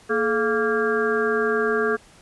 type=harmonic tone with a mistuned harmonic; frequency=231.8 Hz; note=A#3; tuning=10 cents flat; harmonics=1 / 2 / 3 / 5 / 6 / 7; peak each=-29 / -21 / -33 / -29 / -29 / -26 dBFS; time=0.09-1.97 s; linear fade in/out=20 ms; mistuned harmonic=2; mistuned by=-130 cents; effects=pink hiss -51 dBFS RMS until 2.21 s + resampled to 24000 Hz